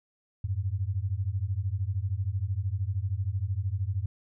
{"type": "beating tone pair", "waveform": "sine", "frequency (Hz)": [90.4, 103.4], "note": ["F#2", "G#2"], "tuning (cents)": [-40, -7], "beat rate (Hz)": 13, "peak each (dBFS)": -30, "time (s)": [0.44, 4.06], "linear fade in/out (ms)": 5, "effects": []}